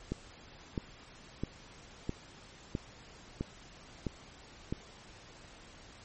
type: click train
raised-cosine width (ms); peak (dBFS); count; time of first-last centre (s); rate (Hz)
3; -20; 8; 0.12-4.725; 1.52
effects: pink hiss -54 dBFS RMS until 6.04 s + MP3 32 kbps